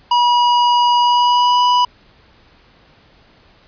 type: tone with pitch glide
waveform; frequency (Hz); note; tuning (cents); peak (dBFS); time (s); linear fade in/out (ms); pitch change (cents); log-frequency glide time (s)
square; 967 to 984.5; B5 to B5; -37 to -6; -11; 0.11-1.85; 5; +31; 1-1.63
effects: pink hiss -50 dBFS RMS until 3.67 s + resampled to 11025 Hz